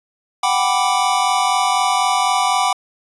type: chord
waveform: square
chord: G major seventh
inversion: third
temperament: equal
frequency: 740 / 784 / 987.8 / 1174.7 Hz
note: F#5 / G5 / B5 / D6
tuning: 0 / 0 / 0 / 0 cents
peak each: -21 dBFS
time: 0.43-2.73 s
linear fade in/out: 5 ms
effects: resampled to 24000 Hz